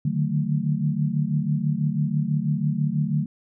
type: tone cluster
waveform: sine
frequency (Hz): 146.3 / 152.4 / 186.4 / 222.2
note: D3 / D#3 / F#3 / A3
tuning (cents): -6 / -36 / +13 / +17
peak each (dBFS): -25 / -25 / -28 / -28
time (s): 0.05-3.26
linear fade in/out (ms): 5
effects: none